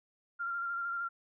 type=tone with vibrato; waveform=sine; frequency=1385 Hz; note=F6; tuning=15 cents flat; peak=-33 dBFS; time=0.39-1.09 s; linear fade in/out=20 ms; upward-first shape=square; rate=13 Hz; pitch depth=18 cents each way; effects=none